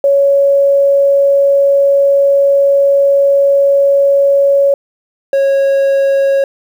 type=tone pair in turn; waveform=sine / triangle; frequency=558 / 549 Hz; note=C#5 / C#5; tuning=+11 / -17 cents; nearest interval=unison; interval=28 cents; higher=first; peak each=-6 dBFS; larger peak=neither; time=0.04-4.74 / 5.33-6.44 s; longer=first; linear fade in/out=2 ms; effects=7-bit